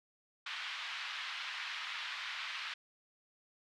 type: band-pass noise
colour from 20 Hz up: white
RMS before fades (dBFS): -42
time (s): 0.46-2.74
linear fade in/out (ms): 5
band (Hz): 1100 to 3600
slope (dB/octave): 24
effects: none